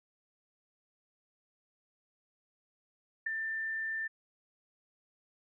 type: tone with ADSR envelope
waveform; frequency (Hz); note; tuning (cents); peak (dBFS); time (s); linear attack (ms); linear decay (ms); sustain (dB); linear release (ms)
sine; 1784; A6; +23; -27; 3.26-4.08; 9; 4; -6; 15
effects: none